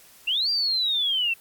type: linear two-way sweep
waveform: sine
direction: up then down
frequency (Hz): 2648 to 4767 to 2648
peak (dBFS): -21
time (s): 0.27-1.34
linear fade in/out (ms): 10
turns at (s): 0.5
effects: white hiss -52 dBFS RMS until 1.4 s + Opus 48 kbps